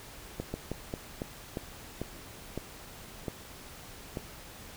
slowing click train, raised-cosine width 2 ms, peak -20 dBFS, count 10, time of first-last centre 0.4-4.172 s, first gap 140 ms, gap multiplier 1.26, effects pink hiss -48 dBFS RMS until 4.76 s

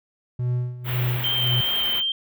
triangle tone with tremolo, 123.47 Hz, B2, in tune, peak -18 dBFS, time 0.39-1.61 s, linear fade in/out 5 ms, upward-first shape sine, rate 1.9 Hz, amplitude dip 80%
white band-stop noise, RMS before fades -30 dBFS, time 0.84-2.03 s, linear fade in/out 50 ms, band 3400 to 15000 Hz, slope 48 dB/octave
sine tone with vibrato, 3136 Hz, G7, in tune, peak -21 dBFS, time 1.24-2.12 s, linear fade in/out 2 ms, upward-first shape triangle, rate 2.6 Hz, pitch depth 15 cents each way
effects none

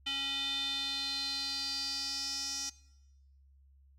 square tone with band-pass filter sweep, 275.3 Hz, C#4, 12 cents flat, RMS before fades -36 dBFS, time 0.06-2.7 s, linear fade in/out 10 ms, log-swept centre 3200 to 5700 Hz, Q 6.5, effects noise-tail reverb RT60 1.0 s tail -22 dB re dry + added 68 Hz sine -59 dBFS peak until 3.98 s

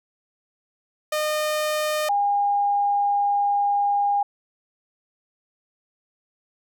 sawtooth / sine tone pair in turn, 610 / 811 Hz, D#5 / G#5, -34 / -41 cents, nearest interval perfect fourth, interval 493 cents, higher second, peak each -18 dBFS, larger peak neither, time 1.12-2.09 / 2.09-4.23 s, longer second, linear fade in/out 5 ms, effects none

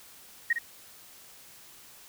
sine tone with echo, 1875 Hz, A#6, 10 cents sharp, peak -21 dBFS, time 0.5-0.53 s, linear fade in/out 5 ms, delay 57 ms, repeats 1, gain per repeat -7 dB, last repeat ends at 0.587 s, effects white hiss -52 dBFS RMS until 2.08 s

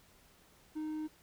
triangle tone, 309.2 Hz, D#4, 11 cents flat, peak -34 dBFS, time 0.75-1.08 s, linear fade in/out 20 ms, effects pink hiss -64 dBFS RMS until 1.22 s

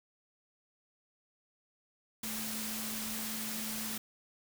sine tone in noise, 218.6 Hz, A3, 11 cents flat, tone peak -42 dBFS, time 2.23-3.98 s, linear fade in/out 5 ms, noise white, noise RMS -39 dBFS, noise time 2.23-3.98 s, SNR -6 dB, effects none

